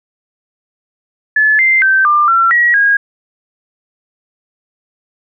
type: tone with pitch steps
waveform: sine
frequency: 1725 / 2086 / 1553 / 1194 / 1355 / 1912 / 1636 Hz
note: A6 / C7 / G6 / D6 / E6 / A#6 / G#6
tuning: -35 / -6 / -17 / +28 / +47 / +43 / -26 cents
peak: -7 dBFS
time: 1.36-2.97 s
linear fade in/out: 5 ms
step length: 230 ms
effects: none